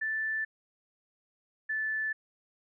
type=tone pair in turn; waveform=sine; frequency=1760 / 1748.9 Hz; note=A6 / A6; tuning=0 / -11 cents; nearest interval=unison; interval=11 cents; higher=first; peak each=-29 / -29 dBFS; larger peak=neither; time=0.01-0.45 / 1.69-2.13 s; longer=neither; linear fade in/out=10 ms; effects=none